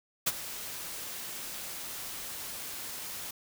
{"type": "noise with ADSR envelope", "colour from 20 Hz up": "white", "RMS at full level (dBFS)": -25, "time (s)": [0.26, 3.31], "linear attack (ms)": 15, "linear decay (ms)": 35, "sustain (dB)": -15, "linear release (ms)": 5, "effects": []}